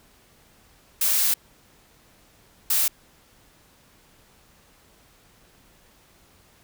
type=noise bursts at uneven times; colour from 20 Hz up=blue; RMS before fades=-21 dBFS; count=2; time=1.01-1.34 / 2.7-2.88 s; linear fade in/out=5 ms; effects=pink hiss -57 dBFS RMS until 6.63 s